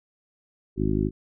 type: harmonic tone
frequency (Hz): 51.91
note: G#1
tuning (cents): 0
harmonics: 1 / 2 / 3 / 4 / 5 / 6 / 7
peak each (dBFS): -29 / -29 / -29 / -29 / -29 / -29 / -29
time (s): 0.76-1.11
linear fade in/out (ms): 50
effects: none